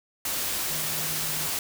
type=tone in noise; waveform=sine; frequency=155.6 Hz; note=D#3; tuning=in tune; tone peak=-40 dBFS; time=0.7-1.47 s; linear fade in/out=2 ms; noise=white; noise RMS=-29 dBFS; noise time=0.25-1.59 s; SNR=-14 dB; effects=none